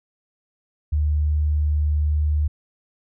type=tone; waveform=sine; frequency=75.1 Hz; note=D2; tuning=39 cents sharp; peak=-17 dBFS; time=0.92-2.48 s; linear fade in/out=10 ms; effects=none